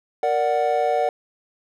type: chord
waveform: triangle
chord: Bb augmented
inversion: none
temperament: equal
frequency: 466.2 / 587.3 / 740 Hz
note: Bb4 / D5 / F#5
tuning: 0 / 0 / 0 cents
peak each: -22 / -21 / -19 dBFS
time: 0.23-1.09 s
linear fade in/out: 2 ms
effects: none